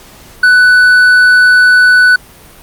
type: tone with hard clipping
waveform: triangle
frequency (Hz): 1490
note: F#6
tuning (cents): +12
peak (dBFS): -4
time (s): 0.43-2.16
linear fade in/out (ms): 5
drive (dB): 7
effects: pink hiss -37 dBFS RMS until 2.62 s + Opus 48 kbps